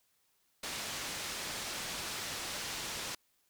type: low-pass noise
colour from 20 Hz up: white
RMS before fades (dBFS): -40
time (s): 0.63-3.15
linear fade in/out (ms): 5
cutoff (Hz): 6400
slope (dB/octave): 12
effects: white hiss -74 dBFS RMS until 3.49 s